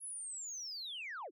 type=linear sweep; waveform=sine; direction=down; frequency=10660 to 259.6 Hz; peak=-40 dBFS; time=0-1.31 s; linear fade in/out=50 ms; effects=tanh soft clip ceiling -38 dBFS